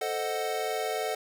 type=chord; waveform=square; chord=A diminished seventh; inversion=none; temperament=equal; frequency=440 / 523.3 / 622.3 / 740 Hz; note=A4 / C5 / Eb5 / Gb5; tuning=0 / 0 / 0 / 0 cents; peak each=-34 / -38 / -36 / -34 dBFS; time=0.01-1.15 s; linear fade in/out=5 ms; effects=none